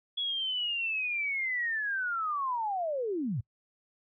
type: linear sweep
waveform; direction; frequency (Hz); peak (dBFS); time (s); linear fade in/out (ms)
sine; down; 3384 to 94.9; -29; 0.17-3.41; 10
effects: noise-tail reverb RT60 0.1 s tail -24 dB re dry